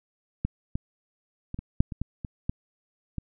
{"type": "clicks", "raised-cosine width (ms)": 5, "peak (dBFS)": [-13, -16, -21, -22, -6, -22, -16, -21, -14, -19], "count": 10, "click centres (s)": [0.45, 0.755, 1.544, 1.59, 1.805, 1.922, 2.016, 2.248, 2.495, 3.183], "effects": []}